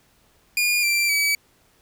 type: tone with pitch steps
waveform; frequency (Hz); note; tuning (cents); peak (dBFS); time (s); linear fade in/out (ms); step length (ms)
sawtooth; 2428 / 2356 / 2286; D#7 / D7 / D7; -43 / +5 / -47; -15; 0.57-1.35; 2; 260
effects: pink hiss -60 dBFS RMS until 1.81 s